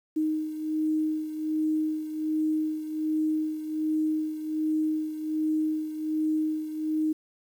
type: beating tone pair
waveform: sine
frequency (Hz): 310.6 / 311.9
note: D#4 / D#4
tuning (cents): -3 / +4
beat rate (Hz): 1.3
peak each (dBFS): -26 / -32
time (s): 0.16-7.13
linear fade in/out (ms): 10
effects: 9-bit